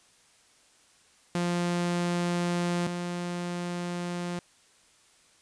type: tone pair in turn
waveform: sawtooth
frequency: 174.61 / 175.5 Hz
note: F3 / F3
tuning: 0 / +9 cents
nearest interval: unison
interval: 9 cents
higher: second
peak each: -22 / -27 dBFS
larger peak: first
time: 1.35-2.87 / 2.87-4.39 s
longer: neither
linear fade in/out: 2 ms
effects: white hiss -61 dBFS RMS until 5.41 s + resampled to 22050 Hz